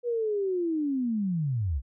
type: linear sweep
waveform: sine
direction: down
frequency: 489.4 to 57.6 Hz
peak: -25 dBFS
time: 0.03-1.82 s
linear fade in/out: 50 ms
effects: none